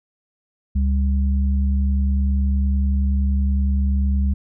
sine tone pair together, 69.7 / 198.4 Hz, C#2 / G3, +10 / +21 cents, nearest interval octave + tritone, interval 1811 cents, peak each -16 / -25 dBFS, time 0.75-4.34 s, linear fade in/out 10 ms, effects none

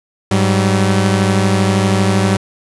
sawtooth tone pair together, 101.7 / 190.77 Hz, G#2 / G3, -36 / -47 cents, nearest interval major seventh, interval 1089 cents, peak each -10 dBFS, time 0.31-2.37 s, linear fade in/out 5 ms, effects resampled to 24000 Hz + 7-bit

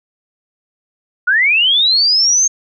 sine linear sweep, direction up, 1400 to 6460 Hz, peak -9 dBFS, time 1.27-2.48 s, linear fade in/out 10 ms, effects none

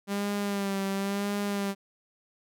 sawtooth tone with vibrato, 199.2 Hz, G3, 28 cents sharp, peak -24 dBFS, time 0.07-1.75 s, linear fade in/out 50 ms, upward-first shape sine, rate 0.96 Hz, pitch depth 37 cents each way, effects none

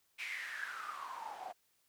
white noise with band-pass filter sweep, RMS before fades -44 dBFS, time 0.18-1.53 s, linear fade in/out 20 ms, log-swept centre 2400 to 690 Hz, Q 9.1, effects white hiss -75 dBFS RMS until 1.88 s

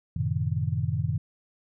sine chord, F# diminished seventh, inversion none, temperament equal with one note detuned, 92.5 / 111.6 / 130.81 / 155.56 Hz, F#2 / A2 / C3 / Eb3, 0 / +25 / 0 / 0 cents, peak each -30 dBFS, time 0.16-1.18 s, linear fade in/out 5 ms, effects none

